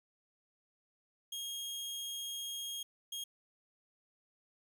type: tone bursts at uneven times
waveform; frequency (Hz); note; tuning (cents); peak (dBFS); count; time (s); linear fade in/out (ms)
sawtooth; 3255; G#7; -36; -36; 2; 1.32-2.83 / 3.12-3.24; 5
effects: none